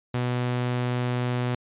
sawtooth tone, 123.47 Hz, B2, in tune, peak -20 dBFS, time 0.14-1.55 s, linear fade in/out 5 ms, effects resampled to 8000 Hz

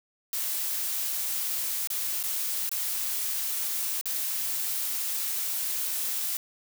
blue noise with dropouts, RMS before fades -30 dBFS, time 0.33-6.37 s, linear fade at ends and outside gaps 1 ms, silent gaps 1.873-1.902 / 2.229-2.237 / 2.693-2.715 / 4.012-4.056 s, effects none

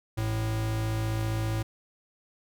square tone pair together, 55.24 / 110 Hz, A1 / A2, +8 / 0 cents, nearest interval octave, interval 1192 cents, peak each -36 / -28 dBFS, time 0.17-1.63 s, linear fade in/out 10 ms, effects none

